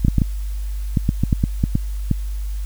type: clicks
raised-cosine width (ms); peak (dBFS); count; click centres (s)
5; -3; 12; 0.049 / 0.083 / 0.183 / 0.218 / 0.972 / 1.091 / 1.236 / 1.328 / 1.439 / 1.639 / 1.754 / 2.113
effects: added 50 Hz sine -22 dBFS peak until 2.65 s + white hiss -46 dBFS RMS until 2.65 s